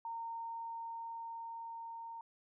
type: tone with level ramp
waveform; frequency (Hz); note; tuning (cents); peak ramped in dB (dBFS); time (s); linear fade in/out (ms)
sine; 919; A#5; -25; -39 to -44; 0.05-2.21; 2
effects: none